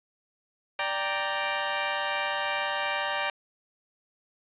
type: chord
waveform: 15% pulse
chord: G minor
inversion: second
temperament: equal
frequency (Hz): 587.3 / 784 / 932.3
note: D5 / G5 / Bb5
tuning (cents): 0 / 0 / 0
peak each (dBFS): -25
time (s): 0.79-3.3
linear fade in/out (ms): 2
effects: resampled to 8000 Hz + 8-bit